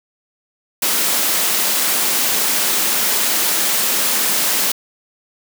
white high-pass noise, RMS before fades -17 dBFS, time 0.82-4.72 s, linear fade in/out 5 ms, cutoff 170 Hz, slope 48 dB/octave, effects none

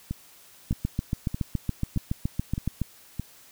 two click trains, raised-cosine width 5 ms, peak -17 / -13 dBFS, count 6 / 16, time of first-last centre 0.11-3.196 / 0.71-2.817 s, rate 1.62 / 7.12 Hz, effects white hiss -53 dBFS RMS until 3.51 s

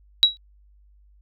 sine tone with exponential decay, 3876 Hz, B7, 33 cents flat, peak -7 dBFS, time 0.23-0.37 s, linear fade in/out 0 ms, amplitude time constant 29 ms, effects added 50 Hz sine -52 dBFS peak until 1.21 s

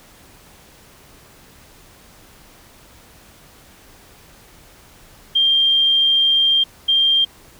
sine tone bursts at uneven times, 3187 Hz, G7, 28 cents sharp, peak -12 dBFS, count 2, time 5.35-6.64 / 6.88-7.25 s, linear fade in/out 10 ms, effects pink hiss -47 dBFS RMS until 7.59 s

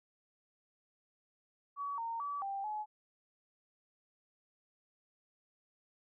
sine tone with pitch steps, 1134 / 919 / 1147 / 788 / 850 Hz, C#6 / A#5 / D6 / G5 / G#5, +39 / -25 / -41 / +9 / +40 cents, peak -36 dBFS, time 1.76-2.86 s, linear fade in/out 50 ms, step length 220 ms, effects none

